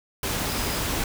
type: tone in noise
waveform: sine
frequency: 4978 Hz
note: D#8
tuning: in tune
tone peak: -38 dBFS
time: 0.49-0.79 s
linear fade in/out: 2 ms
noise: pink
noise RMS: -27 dBFS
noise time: 0.23-1.04 s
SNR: -14 dB
effects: none